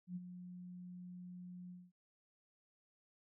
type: tone with ADSR envelope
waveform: sine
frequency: 179.4 Hz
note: F3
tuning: 47 cents sharp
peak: -39 dBFS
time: 0.07-1.92 s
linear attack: 89 ms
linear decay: 31 ms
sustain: -9 dB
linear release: 220 ms
effects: none